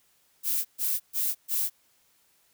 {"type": "noise bursts", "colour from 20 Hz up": "violet", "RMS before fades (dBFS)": -27, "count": 4, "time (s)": [0.43, 1.7], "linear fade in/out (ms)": 50, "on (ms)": 220, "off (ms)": 130, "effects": ["white hiss -66 dBFS RMS until 2.53 s"]}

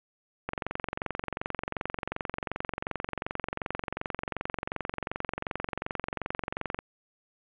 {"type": "click train", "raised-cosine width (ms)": 0.5, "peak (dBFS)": -16, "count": 144, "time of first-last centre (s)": [0.49, 6.79], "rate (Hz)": 22.7, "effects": ["resampled to 8000 Hz", "7-bit"]}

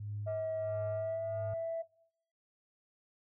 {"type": "tone with tremolo", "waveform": "sine", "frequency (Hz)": 103.83, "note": "G#2", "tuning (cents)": 0, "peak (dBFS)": -36, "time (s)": [0, 1.54], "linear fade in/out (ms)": 5, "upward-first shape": "sine", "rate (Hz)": 1.5, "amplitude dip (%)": 80}
{"type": "tone with pitch glide", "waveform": "sine", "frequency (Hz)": [640, 660.3], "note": ["D#5", "E5"], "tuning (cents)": [49, 3], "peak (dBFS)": -32, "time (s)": [0.26, 1.83], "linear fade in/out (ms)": 20, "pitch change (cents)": 54, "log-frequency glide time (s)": [0.88, 1.24]}
{"effects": ["noise-tail reverb RT60 0.7 s tail -22 dB re dry", "tanh soft clip ceiling -30 dBFS"]}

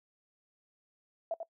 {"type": "tone with echo", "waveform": "sine", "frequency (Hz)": 663, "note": "E5", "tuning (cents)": 10, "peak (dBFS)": -30, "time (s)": [1.31, 1.34], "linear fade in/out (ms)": 2, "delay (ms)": 91, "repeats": 1, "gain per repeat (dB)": -6, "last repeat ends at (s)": 1.431, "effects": ["noise-tail reverb RT60 0.1 s tail -21 dB re dry"]}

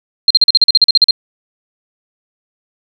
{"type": "tone bursts", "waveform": "sine", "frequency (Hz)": 4186, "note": "C8", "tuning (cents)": 0, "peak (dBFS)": -3, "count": 13, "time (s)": [0.28, 1.109], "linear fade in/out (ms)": 2, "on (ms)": 25, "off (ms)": 42, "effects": []}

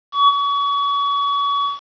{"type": "tone with ADSR envelope", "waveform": "square", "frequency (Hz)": 1131, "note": "C#6", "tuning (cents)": 34, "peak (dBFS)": -8, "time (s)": [0.12, 1.8], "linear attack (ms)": 160, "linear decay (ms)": 34, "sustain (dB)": -9, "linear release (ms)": 150, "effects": ["resampled to 11025 Hz", "7-bit"]}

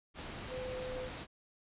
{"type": "tone in noise", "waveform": "sine", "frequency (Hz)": 509, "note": "C5", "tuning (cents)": -48, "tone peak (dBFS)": -39, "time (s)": [0.48, 1.1], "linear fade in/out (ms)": 50, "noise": "pink", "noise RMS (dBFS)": -44, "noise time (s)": [0.14, 1.27], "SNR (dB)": 2, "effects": ["resampled to 8000 Hz"]}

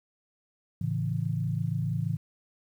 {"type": "chord", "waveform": "sine", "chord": "A major", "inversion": "none", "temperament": "equal", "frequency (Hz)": [110, 138.59, 164.81], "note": ["A2", "C#3", "E3"], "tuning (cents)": [0, 0, 0], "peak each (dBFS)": -31, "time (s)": [0.81, 2.17], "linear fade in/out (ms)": 5, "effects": ["10-bit"]}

